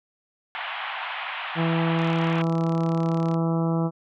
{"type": "band-pass noise", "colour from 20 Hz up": "pink", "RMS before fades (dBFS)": -32, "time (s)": [0.55, 2.42], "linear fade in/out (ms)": 0, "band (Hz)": [720, 3300], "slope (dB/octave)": 48}
{"type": "harmonic tone", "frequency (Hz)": 165.1, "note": "E3", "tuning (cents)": 3, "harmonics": [1, 2, 3, 4, 5, 6, 7, 8], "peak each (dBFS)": [-22, -28, -32, -34, -36, -38, -39, -40], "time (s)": [1.55, 3.91], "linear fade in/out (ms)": 50}
{"type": "click train", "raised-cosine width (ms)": 0.2, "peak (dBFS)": -24, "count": 49, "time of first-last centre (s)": [1.99, 3.342], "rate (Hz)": 35.5}
{"effects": []}